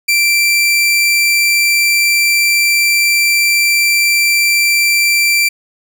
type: tone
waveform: sawtooth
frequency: 2349 Hz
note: D7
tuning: in tune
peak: -6 dBFS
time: 0.08-5.49 s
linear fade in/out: 10 ms
effects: none